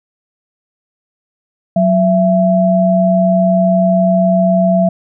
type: tone pair together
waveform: sine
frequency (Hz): 184.5 / 668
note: F#3 / E5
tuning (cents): -5 / +23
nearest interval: octave + minor seventh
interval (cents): 2228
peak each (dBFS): -11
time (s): 1.76-4.89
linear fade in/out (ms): 5
effects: none